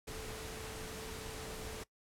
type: tone in noise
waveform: sine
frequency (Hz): 440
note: A4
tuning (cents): 0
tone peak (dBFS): -48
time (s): 0.07-1.84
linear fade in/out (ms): 10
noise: pink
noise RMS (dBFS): -45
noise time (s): 0.07-1.84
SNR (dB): -6
effects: noise-tail reverb RT60 0.1 s tail -20 dB re dry + low-pass 12000 Hz 12 dB/octave